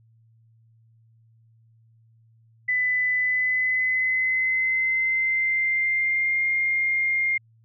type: tone with pitch glide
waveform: sine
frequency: 2000 to 2119 Hz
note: B6 to C7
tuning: +21 to +21 cents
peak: -20 dBFS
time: 2.68-7.38 s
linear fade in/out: 10 ms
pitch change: +100 cents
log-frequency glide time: 3.17-6.44 s
effects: added 113 Hz sine -55 dBFS peak until 7.64 s